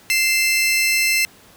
sawtooth tone pair together, 2087 / 2654 Hz, C7 / E7, -5 / +11 cents, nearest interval major third, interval 416 cents, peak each -15 dBFS, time 0.1-1.25 s, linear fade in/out 0 ms, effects pink hiss -48 dBFS RMS until 1.56 s + high-pass 60 Hz 12 dB/octave

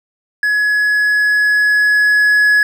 triangle tone with level ramp, 1688 Hz, G#6, 28 cents sharp, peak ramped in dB -10 to -6 dBFS, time 0.43-2.63 s, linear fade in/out 2 ms, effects none

